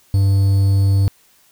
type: tone with quantisation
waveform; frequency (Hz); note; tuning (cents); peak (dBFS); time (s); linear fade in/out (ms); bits
triangle; 98; G2; 0; -9; 0.14-1.08; 0; 6
effects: white hiss -54 dBFS RMS until 1.51 s